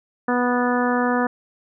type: harmonic tone with a mistuned harmonic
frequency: 245.7 Hz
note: B3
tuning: 9 cents flat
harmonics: 1 / 2 / 3 / 4 / 5 / 6 / 7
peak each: -21 / -24 / -26 / -27 / -28 / -29 / -29 dBFS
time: 0.28-1.27 s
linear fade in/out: 5 ms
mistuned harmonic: 7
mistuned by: +16 cents
effects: none